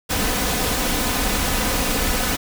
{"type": "noise with comb filter", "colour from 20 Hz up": "pink", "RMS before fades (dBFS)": -21, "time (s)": [0.09, 2.37], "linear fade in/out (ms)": 20, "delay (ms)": 4, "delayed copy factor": 0.5, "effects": []}